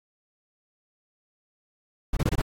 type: noise bursts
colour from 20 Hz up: brown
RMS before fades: -23 dBFS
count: 5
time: 2.13-2.417 s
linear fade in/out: 5 ms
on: 39 ms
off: 23 ms
effects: AAC 64 kbps